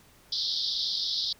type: band-pass noise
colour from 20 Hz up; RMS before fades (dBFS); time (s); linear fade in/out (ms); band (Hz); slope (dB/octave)
white; -30; 0.32-1.33; 5; 3400 to 5200; 96
effects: pink hiss -58 dBFS RMS until 1.39 s